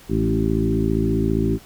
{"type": "harmonic tone with a mistuned harmonic", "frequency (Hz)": 55, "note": "A1", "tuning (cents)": 0, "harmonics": [1, 2, 3, 4, 5, 6, 7], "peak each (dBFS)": [-25, -25, -25, -25, -25, -25, -25], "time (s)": [0.08, 1.59], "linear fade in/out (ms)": 50, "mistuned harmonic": 4, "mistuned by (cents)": -19, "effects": ["pink hiss -47 dBFS RMS until 1.65 s"]}